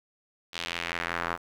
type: tone with band-pass filter sweep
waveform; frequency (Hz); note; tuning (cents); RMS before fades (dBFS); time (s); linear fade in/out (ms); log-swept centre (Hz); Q
square; 42.67; F1; -39; -33; 0.52-1.38; 50; 3600 to 1200; 1.7
effects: 9-bit